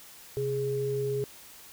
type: tone pair together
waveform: sine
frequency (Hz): 130.81 / 415.3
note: C3 / G#4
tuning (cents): 0 / 0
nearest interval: octave + minor sixth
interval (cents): 2000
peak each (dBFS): -33 / -28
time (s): 0.37-1.24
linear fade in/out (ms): 0
effects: white hiss -50 dBFS RMS until 1.72 s